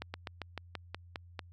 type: slowing click train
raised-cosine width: 0.3 ms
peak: -22 dBFS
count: 9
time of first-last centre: 0.02-1.392 s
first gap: 120 ms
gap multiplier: 1.1
effects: added 87 Hz sine -52 dBFS peak until 1.52 s